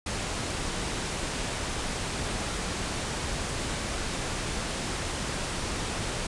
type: low-pass noise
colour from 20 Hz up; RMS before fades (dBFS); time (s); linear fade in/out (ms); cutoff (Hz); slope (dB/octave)
pink; -32; 0.06-6.27; 5; 10000; 48
effects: resampled to 24000 Hz